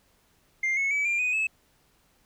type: tone with pitch steps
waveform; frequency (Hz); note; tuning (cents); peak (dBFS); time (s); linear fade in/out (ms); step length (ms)
sine; 2104 / 2195 / 2289 / 2388 / 2491 / 2598; C7 / C#7 / D7 / D7 / D#7 / E7; +9 / -18 / -45 / +28 / +1 / -26; -21; 0.63-1.47; 5; 140
effects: tanh soft clip ceiling -22 dBFS + pink hiss -65 dBFS RMS until 2.25 s